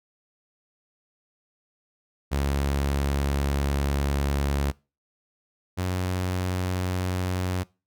sawtooth tone pair in turn, 70.1 / 91.64 Hz, C#2 / F#2, +20 / -16 cents, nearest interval perfect fourth, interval 464 cents, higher second, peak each -19 / -21 dBFS, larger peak first, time 2.31-4.72 / 5.77-7.64 s, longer first, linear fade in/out 20 ms, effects noise-tail reverb RT60 0.3 s tail -23 dB re dry

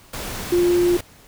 sine tone in noise, 351.2 Hz, F4, 10 cents sharp, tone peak -14 dBFS, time 0.52-0.97 s, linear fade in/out 5 ms, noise pink, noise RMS -30 dBFS, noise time 0.13-1.01 s, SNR +13 dB, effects pink hiss -49 dBFS RMS until 1.27 s

